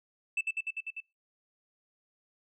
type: tone with echo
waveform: sine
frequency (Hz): 2640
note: E7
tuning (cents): +2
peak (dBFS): -24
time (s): 0.37-0.41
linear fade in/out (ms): 5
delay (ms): 99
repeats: 6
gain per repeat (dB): -2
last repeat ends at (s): 1.004
effects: noise-tail reverb RT60 0.3 s tail -26 dB re dry + tanh soft clip ceiling -26 dBFS